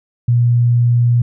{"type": "tone", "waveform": "sine", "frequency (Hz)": 120, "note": "B2", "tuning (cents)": -49, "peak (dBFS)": -9, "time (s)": [0.28, 1.22], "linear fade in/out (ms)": 5, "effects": []}